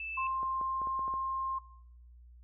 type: tone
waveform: sine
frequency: 2637 Hz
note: E7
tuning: in tune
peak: -37 dBFS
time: 0-0.27 s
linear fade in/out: 2 ms
type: tone with pitch glide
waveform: sine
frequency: 1055 to 1061.7 Hz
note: C6 to C6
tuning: +14 to +25 cents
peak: -31 dBFS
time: 0.17-1.59 s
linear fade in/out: 10 ms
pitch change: +11 cents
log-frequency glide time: 0.57-1.11 s
type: clicks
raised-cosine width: 1 ms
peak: -32 dBFS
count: 7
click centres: 0.431 / 0.613 / 0.817 / 0.872 / 0.993 / 1.08 / 1.139 s
effects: noise-tail reverb RT60 0.7 s tail -20 dB re dry + added 60 Hz sine -52 dBFS peak until 2.43 s